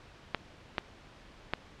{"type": "clicks", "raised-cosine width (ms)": 0.3, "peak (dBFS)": -12, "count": 3, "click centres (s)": [0.347, 0.782, 1.536], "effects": ["pink hiss -54 dBFS RMS until 1.8 s", "low-pass 4000 Hz 12 dB/octave"]}